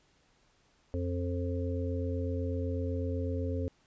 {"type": "harmonic tone", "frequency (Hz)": 88, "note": "F2", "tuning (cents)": 14, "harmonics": [1, 3, 5, 6], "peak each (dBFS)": [-32, -37, -39, -40], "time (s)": [0.94, 3.68], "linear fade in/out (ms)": 0, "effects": ["pink hiss -68 dBFS RMS until 3.86 s", "resampled to 16000 Hz"]}